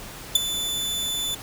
sawtooth tone with ADSR envelope, 3500 Hz, A7, 10 cents flat, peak -8 dBFS, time 0.35-1.35 s, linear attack 6 ms, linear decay 15 ms, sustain -14 dB, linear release 7 ms, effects pink hiss -39 dBFS RMS until 1.42 s

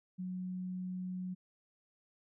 sine tone, 183.4 Hz, F#3, 15 cents flat, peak -37 dBFS, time 0.18-1.35 s, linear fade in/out 20 ms, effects none

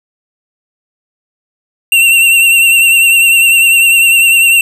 square tone with vibrato, 2734 Hz, F7, 37 cents flat, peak -5 dBFS, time 1.92-4.61 s, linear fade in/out 2 ms, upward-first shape triangle, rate 10 Hz, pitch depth 45 cents each way, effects none

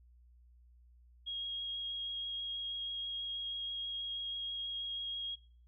sine tone with vibrato, 3277 Hz, G#7, 24 cents flat, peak -37 dBFS, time 1.26-5.36 s, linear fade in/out 20 ms, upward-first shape sine, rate 6.2 Hz, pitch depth 8 cents each way, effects noise-tail reverb RT60 0.5 s tail -23 dB re dry + added 60 Hz sine -59 dBFS peak until 5.67 s

